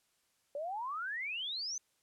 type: exponential sweep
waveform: sine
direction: up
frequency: 554.4 to 6310 Hz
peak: -36 dBFS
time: 0.55-1.78 s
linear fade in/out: 2 ms
effects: white hiss -75 dBFS RMS until 2.02 s + low-pass 11000 Hz 12 dB/octave